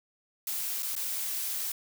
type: noise with dropouts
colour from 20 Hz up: blue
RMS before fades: -33 dBFS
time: 0.47-1.72 s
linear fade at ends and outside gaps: 2 ms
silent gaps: 0.824-0.829 / 0.953-0.963 s
effects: none